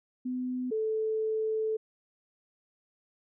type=tone pair in turn; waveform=sine; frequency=252.5 / 437.8 Hz; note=B3 / A4; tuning=+39 / -9 cents; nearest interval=minor seventh; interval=952 cents; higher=second; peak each=-30 / -27 dBFS; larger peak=second; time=0.25-0.71 / 0.71-1.77 s; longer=second; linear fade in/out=10 ms; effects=none